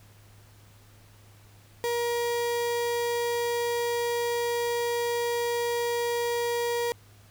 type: tone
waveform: 35% pulse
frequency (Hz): 474.5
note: A#4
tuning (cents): +31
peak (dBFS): -24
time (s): 1.84-6.92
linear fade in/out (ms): 0
effects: added 103 Hz sine -53 dBFS peak until 7.3 s + pink hiss -58 dBFS RMS until 7.3 s